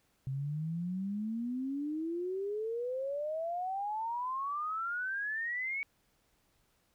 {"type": "exponential sweep", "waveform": "sine", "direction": "up", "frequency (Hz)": [130.81, 2253], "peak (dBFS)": -33, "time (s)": [0.27, 5.83], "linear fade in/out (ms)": 0, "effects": ["pink hiss -73 dBFS RMS until 6.94 s"]}